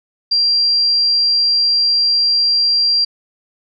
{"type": "tone", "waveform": "sine", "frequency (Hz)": 4744, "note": "D8", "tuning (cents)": 17, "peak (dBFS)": -11, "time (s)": [0.31, 3.05], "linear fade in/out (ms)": 10, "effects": []}